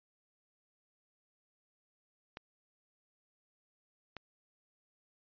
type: clicks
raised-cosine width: 0.3 ms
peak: -27 dBFS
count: 2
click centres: 2.371 / 4.167 s
effects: resampled to 11025 Hz